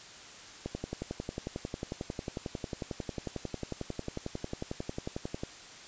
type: click train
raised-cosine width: 2 ms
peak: -21 dBFS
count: 54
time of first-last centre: 0.66-5.435 s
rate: 11.1 Hz
effects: white hiss -49 dBFS RMS until 5.87 s + resampled to 16000 Hz